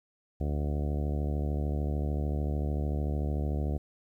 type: harmonic tone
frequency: 73.42 Hz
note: D2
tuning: in tune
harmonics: 1 / 2 / 3 / 4 / 5 / 6 / 7 / 8 / 9 / 10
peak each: -29 / -35 / -39 / -41 / -43 / -45 / -46 / -47 / -48 / -49 dBFS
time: 0.4-3.78 s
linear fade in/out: 10 ms
effects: 11-bit